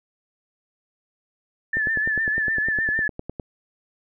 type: tone with vibrato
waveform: sine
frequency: 1754 Hz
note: A6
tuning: 6 cents flat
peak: -20 dBFS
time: 1.73-3.08 s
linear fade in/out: 5 ms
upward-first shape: sine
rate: 6.6 Hz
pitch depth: 46 cents each way
type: click train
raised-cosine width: 2 ms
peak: -18 dBFS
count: 17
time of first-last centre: 1.77-3.398 s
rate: 9.83 Hz
effects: none